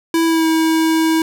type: tone with pitch glide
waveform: square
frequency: 329.6 to 321.9 Hz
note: E4 to E4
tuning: 0 to -41 cents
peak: -13 dBFS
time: 0.14-1.22 s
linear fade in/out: 2 ms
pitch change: -41 cents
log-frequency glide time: 0.25-0.46 s
effects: none